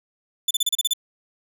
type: tone bursts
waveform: sawtooth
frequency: 3506 Hz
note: A7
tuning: 7 cents flat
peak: -15 dBFS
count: 8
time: 0.48-0.935 s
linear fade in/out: 5 ms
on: 28 ms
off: 33 ms
effects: none